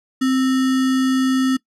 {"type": "tone with sample-and-hold", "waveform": "sine", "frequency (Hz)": 261.2, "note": "C4", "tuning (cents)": -3, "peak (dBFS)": -14, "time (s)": [0.21, 1.57], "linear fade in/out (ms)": 10, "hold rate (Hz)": 1575, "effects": ["noise-tail reverb RT60 0.1 s tail -22 dB re dry", "low-pass 9000 Hz 12 dB/octave"]}